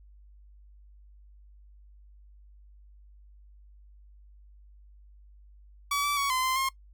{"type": "tone with pitch steps", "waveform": "sawtooth", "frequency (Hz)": [1141, 1157, 1121, 1029, 1038, 1068], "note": ["C#6", "D6", "C#6", "C6", "C6", "C6"], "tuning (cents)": [50, -26, 19, -29, -14, 35], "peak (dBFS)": -22, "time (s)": [5.91, 6.69], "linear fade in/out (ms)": 5, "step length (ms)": 130, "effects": ["noise-tail reverb RT60 0.1 s tail -22 dB re dry", "added 50 Hz sine -51 dBFS peak until 6.93 s"]}